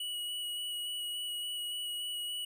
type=tone with vibrato; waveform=square; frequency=2926 Hz; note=F#7; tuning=20 cents flat; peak=-36 dBFS; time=0-2.45 s; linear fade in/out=5 ms; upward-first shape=square; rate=3.5 Hz; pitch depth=10 cents each way; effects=none